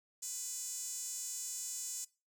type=tone with high-pass filter; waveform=sawtooth; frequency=498.9 Hz; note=B4; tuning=17 cents sharp; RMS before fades=-42 dBFS; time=0.22-2.05 s; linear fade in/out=10 ms; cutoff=7100 Hz; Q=4.2; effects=noise-tail reverb RT60 0.3 s tail -21 dB re dry